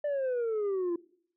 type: exponential sweep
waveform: sine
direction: down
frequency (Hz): 596 to 337.1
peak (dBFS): -25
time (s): 0.04-0.96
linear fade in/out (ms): 5
effects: noise-tail reverb RT60 0.6 s tail -21 dB re dry + tanh soft clip ceiling -27 dBFS